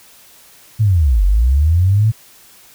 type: linear two-way sweep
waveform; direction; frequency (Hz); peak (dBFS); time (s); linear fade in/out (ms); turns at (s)
sine; down then up; 113.8 to 44.46 to 113.8; -9; 0.79-2.12; 20; 1.24
effects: white hiss -45 dBFS RMS until 2.74 s